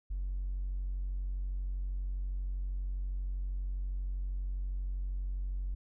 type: tone with hard clipping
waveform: sine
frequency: 46.25 Hz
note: F#1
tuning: in tune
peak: -33 dBFS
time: 0.1-5.75 s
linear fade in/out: 10 ms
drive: 1 dB
effects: none